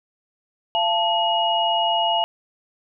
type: tone cluster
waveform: sine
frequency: 685 / 881 / 2890 Hz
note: F5 / A5 / F#7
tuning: -34 / +2 / -41 cents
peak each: -22 dBFS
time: 0.75-2.24 s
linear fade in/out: 0 ms
effects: none

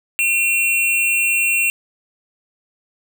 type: tone pair together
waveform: square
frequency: 2413 / 2730 Hz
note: D7 / F7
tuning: +46 / -40 cents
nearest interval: major second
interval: 214 cents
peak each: -24 / -16 dBFS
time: 0.19-1.7 s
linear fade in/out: 0 ms
effects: none

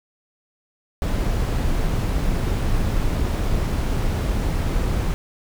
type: noise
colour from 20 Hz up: brown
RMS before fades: -21 dBFS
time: 1.02-5.14 s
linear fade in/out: 0 ms
effects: none

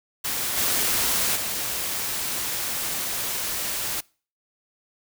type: noise with level steps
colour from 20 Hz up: white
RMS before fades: -27 / -23 / -28 dBFS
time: 0.24-4.01 s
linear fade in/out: 10 ms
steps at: 0.56 / 1.35 s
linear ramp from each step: 20 ms
effects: noise-tail reverb RT60 0.4 s tail -25 dB re dry

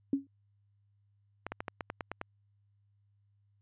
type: tone with exponential decay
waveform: sine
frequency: 275.8 Hz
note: C#4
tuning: 9 cents flat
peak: -22 dBFS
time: 0.13-0.27 s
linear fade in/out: 2 ms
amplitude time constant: 29 ms
type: clicks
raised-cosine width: 0.5 ms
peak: -21 dBFS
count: 9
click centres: 1.466 / 1.52 / 1.605 / 1.682 / 1.808 / 1.901 / 2.008 / 2.116 / 2.214 s
effects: added 101 Hz sine -67 dBFS peak until 3.61 s + resampled to 8000 Hz

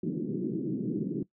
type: band-pass noise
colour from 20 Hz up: white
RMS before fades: -32 dBFS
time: 0.03-1.23 s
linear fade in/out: 5 ms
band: 140 to 370 Hz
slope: 48 dB/octave
effects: noise-tail reverb RT60 0.1 s tail -19 dB re dry

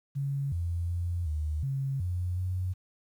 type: tone with pitch steps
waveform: sine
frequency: 139.3 / 85.7 / 86.9 / 76.6 / 135.8 / 89.5 / 91.7 Hz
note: C#3 / F2 / F2 / D#2 / C#3 / F2 / F#2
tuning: +9 / -32 / -8 / -27 / -35 / +43 / -15 cents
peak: -28 dBFS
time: 0.15-2.74 s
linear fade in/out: 20 ms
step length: 370 ms
effects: 10-bit

